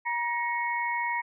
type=tone cluster; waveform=sine; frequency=951 / 1884 / 2202 Hz; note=A#5 / A#6 / C#7; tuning=+34 / +18 / -12 cents; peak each=-29 / -32 / -33 dBFS; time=0.05-1.22 s; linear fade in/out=20 ms; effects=none